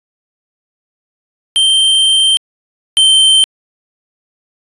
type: tone pair in turn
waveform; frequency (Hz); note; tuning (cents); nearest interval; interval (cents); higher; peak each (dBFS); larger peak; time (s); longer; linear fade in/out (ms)
square; 3136 / 3114; G7 / G7; 0 / -12; unison; 12; first; -8 / -6; second; 1.56-2.37 / 2.97-3.44; first; 0
effects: resampled to 24000 Hz